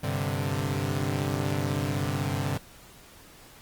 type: chord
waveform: sawtooth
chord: G suspended fourth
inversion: none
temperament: equal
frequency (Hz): 98 / 130.81 / 146.83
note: G2 / C3 / D3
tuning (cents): 0 / 0 / 0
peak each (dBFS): -27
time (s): 0.03-2.58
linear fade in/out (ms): 10
effects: pink hiss -51 dBFS RMS until 3.61 s + Opus 32 kbps